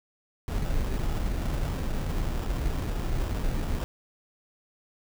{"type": "noise with sample-and-hold", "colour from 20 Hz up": "brown", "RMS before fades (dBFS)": -28, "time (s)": [0.48, 3.84], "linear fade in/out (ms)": 0, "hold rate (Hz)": 2100, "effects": []}